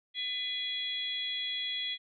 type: harmonic tone with a mistuned harmonic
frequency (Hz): 669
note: E5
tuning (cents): +25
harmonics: 3 / 4 / 5 / 6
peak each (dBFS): -41 / -45 / -33 / -44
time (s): 0.14-1.98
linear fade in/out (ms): 50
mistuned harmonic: 4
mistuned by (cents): -150
effects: none